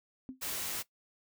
sine tone with exponential decay, 259.9 Hz, C4, 11 cents flat, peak -35 dBFS, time 0.29-0.41 s, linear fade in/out 0 ms, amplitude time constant 25 ms
white noise, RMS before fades -37 dBFS, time 0.41-0.83 s, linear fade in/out 20 ms
effects noise-tail reverb RT60 0.1 s tail -18 dB re dry

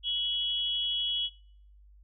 sine tone pair together, 2960 / 3328 Hz, F#7 / G#7, 0 / +3 cents, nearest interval major second, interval 203 cents, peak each -32 / -29 dBFS, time 0.03-1.3 s, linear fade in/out 50 ms, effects noise-tail reverb RT60 0.7 s tail -25 dB re dry + added 50 Hz sine -53 dBFS peak until 2.03 s

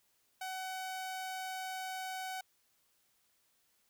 sawtooth tone, 752 Hz, F#5, 28 cents sharp, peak -35 dBFS, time 0.41-2.41 s, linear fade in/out 5 ms, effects white hiss -74 dBFS RMS until 3.89 s

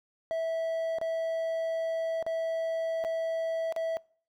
triangle tone with dropouts, 654 Hz, E5, 14 cents flat, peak -26 dBFS, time 0.31-3.97 s, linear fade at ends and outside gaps 0 ms, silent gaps 0.985-1.014 / 2.226-2.265 / 3.04-3.048 / 3.724-3.763 s, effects noise-tail reverb RT60 0.5 s tail -24 dB re dry

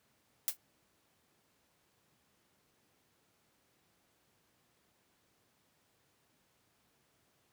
blue noise with exponential decay, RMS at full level -28 dBFS, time 0.48-0.57 s, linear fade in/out 0 ms, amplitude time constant 18 ms, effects pink hiss -73 dBFS RMS until 7.52 s + high-pass 100 Hz 12 dB/octave

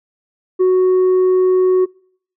sine tone with tanh clipping, 370 Hz, F#4, in tune, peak -10 dBFS, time 0.59-1.86 s, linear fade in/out 20 ms, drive 2 dB, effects noise-tail reverb RT60 0.6 s tail -26 dB re dry

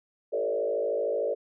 sine tone with frequency modulation, 510 Hz, C5, 44 cents flat, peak -25 dBFS, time 0.32-1.35 s, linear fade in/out 20 ms, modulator 53.3 Hz, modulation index 1.9, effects none

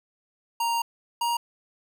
square tone pair in turn, 932.3 / 943.1 Hz, A#5 / A#5, 0 / +20 cents, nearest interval unison, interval 20 cents, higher second, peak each -24 dBFS, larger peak neither, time 0.6-0.82 / 1.21-1.37 s, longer first, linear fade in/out 5 ms, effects none

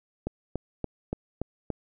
click train, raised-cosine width 2 ms, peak -16 dBFS, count 6, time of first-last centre 0.27-1.703 s, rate 3.49 Hz, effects none

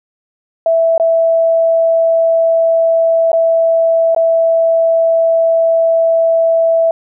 sine tone with dropouts, 659 Hz, E5, 1 cent flat, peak -8 dBFS, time 0.66-6.91 s, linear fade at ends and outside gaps 2 ms, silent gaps 0.979-0.998 / 3.318-3.33 / 4.148-4.163 s, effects none

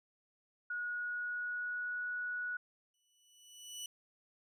sine tone with pitch glide, 1452 to 1467.2 Hz, F#6 to F#6, -33 to -15 cents, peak -36 dBFS, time 0.7-2.57 s, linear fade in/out 5 ms, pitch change +18 cents, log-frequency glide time 0.91-2.07 s
20% pulse tone with exponential growth, 2960 Hz, F#7, in tune, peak -35 dBFS, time 2.94-3.86 s, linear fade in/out 2 ms, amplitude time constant 200 ms
effects none

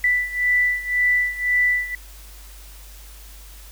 sine beating tone pair, 1978 / 1979.9 Hz, B6 / B6, +2 / +4 cents, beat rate 1.9 Hz, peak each -19 / -22 dBFS, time 0.04-1.95 s, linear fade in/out 2 ms, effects added 50 Hz sine -40 dBFS peak until 3.71 s + white hiss -46 dBFS RMS until 3.71 s

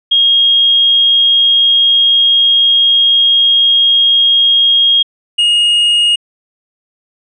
sine / triangle tone pair in turn, 3258 / 2862 Hz, G#7 / F7, -34 / +42 cents, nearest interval major second, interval 224 cents, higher first, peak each -6 dBFS, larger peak neither, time 0.11-5.03 / 5.38-6.16 s, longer first, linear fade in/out 10 ms, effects resampled to 24000 Hz

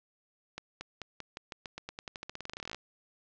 accelerating click train, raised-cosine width 0.2 ms, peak -22 dBFS, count 28, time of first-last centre 0.58-2.746 s, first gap 230 ms, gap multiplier 0.9, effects low-pass 6000 Hz 12 dB/octave

